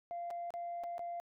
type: tone with dropouts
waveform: sine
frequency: 692 Hz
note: F5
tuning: 16 cents flat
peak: -37 dBFS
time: 0.11-1.2 s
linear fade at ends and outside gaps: 0 ms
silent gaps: 0.304-0.309 / 0.505-0.539 / 0.836-0.84 / 0.981-0.993 s
effects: tanh soft clip ceiling -35 dBFS